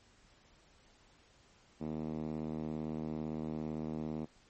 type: tone with band-pass filter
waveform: 5% pulse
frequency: 77.78 Hz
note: D#2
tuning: in tune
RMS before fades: -39 dBFS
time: 1.8-4.26 s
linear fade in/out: 20 ms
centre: 220 Hz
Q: 1.8
effects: pink hiss -65 dBFS RMS until 4.49 s + MP3 32 kbps